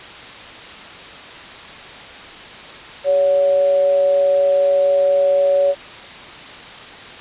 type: tone with amplitude modulation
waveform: sine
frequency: 563 Hz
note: C#5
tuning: 27 cents sharp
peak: -10 dBFS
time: 3.04-5.75 s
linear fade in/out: 50 ms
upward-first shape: sine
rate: 167 Hz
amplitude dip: 35%
effects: white hiss -35 dBFS RMS until 7.2 s + resampled to 8000 Hz